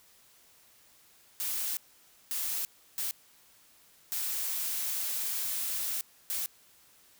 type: noise bursts at uneven times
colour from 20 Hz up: blue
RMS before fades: -33 dBFS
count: 5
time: 1.4-1.77 / 2.31-2.65 / 2.98-3.11 / 4.12-6.01 / 6.3-6.46 s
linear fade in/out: 0 ms
effects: white hiss -61 dBFS RMS until 7.19 s